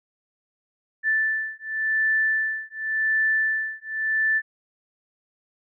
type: beating tone pair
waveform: sine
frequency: 1760 / 1760.9 Hz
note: A6 / A6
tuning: 0 / +1 cents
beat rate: 0.9 Hz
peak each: -24 dBFS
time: 1.03-4.42 s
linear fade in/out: 50 ms
effects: none